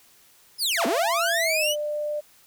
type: linear two-way sweep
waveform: sawtooth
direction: down then up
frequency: 5270 to 209.6 to 3066 Hz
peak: -19 dBFS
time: 0.58-1.76 s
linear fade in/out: 50 ms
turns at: 0.86 s
type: tone with pitch glide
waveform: sine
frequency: 677 to 596.2 Hz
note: E5 to D5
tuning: +46 to +26 cents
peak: -25 dBFS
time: 0.77-2.21 s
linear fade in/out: 20 ms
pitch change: -220 cents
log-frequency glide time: 1.36-1.71 s
effects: white hiss -56 dBFS RMS until 2.46 s